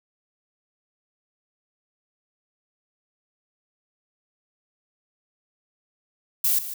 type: noise with echo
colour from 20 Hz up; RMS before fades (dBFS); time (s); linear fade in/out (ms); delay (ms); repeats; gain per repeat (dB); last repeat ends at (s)
violet; -21; 6.44-6.59; 5; 150; 1; -12; 6.74
effects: none